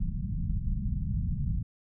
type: low-pass noise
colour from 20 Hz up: pink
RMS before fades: -30 dBFS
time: 0-1.63 s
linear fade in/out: 5 ms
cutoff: 200 Hz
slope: 48 dB/octave
effects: none